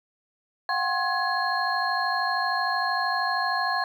sine tone cluster, 720 / 773 / 1067 / 1680 / 4218 Hz, F#5 / G5 / C6 / G#6 / C8, -47 / -24 / +34 / +19 / +13 cents, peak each -30 / -30 / -28 / -28 / -33 dBFS, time 0.69-3.84 s, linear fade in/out 2 ms, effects 9-bit

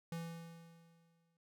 square tone with exponential decay, 166.8 Hz, E3, 21 cents sharp, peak -40 dBFS, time 0.12-1.37 s, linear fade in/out 2 ms, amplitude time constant 270 ms, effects noise-tail reverb RT60 0.3 s tail -25 dB re dry

